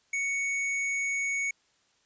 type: tone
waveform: square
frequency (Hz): 2225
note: C#7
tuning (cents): +6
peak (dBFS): -28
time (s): 0.13-1.51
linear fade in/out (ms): 5
effects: white hiss -68 dBFS RMS until 2.05 s + resampled to 16000 Hz